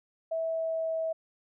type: tone with pitch glide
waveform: sine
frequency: 652 to 647.5 Hz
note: E5 to E5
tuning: -19 to -31 cents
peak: -28 dBFS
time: 0.31-1.13 s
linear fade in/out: 10 ms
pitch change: -12 cents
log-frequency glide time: 0.47-0.95 s
effects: none